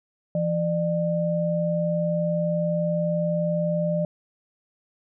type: tone pair together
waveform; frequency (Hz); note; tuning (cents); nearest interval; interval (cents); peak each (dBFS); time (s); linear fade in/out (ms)
sine; 168.37 / 600; E3 / D5; +37 / +37; octave + minor seventh; 2200; -24; 0.35-4.05; 2
effects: none